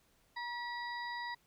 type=harmonic tone with a mistuned harmonic; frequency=968 Hz; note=B5; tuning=35 cents flat; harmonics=1 / 2 / 4 / 5; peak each=-41 / -42 / -51 / -51 dBFS; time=0.36-1.35 s; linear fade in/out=10 ms; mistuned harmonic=1; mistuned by=-26 cents; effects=pink hiss -71 dBFS RMS until 1.46 s